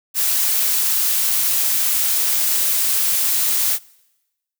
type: noise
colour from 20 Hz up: blue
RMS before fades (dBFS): -18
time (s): 0.14-3.79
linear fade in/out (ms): 50
effects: noise-tail reverb RT60 1.0 s tail -24 dB re dry